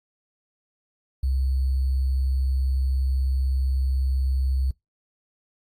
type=tone with sample-and-hold; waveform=sine; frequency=66 Hz; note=C2; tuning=16 cents sharp; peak=-20 dBFS; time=1.23-4.71 s; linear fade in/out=5 ms; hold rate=4410 Hz; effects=noise-tail reverb RT60 0.2 s tail -26 dB re dry + AAC 48 kbps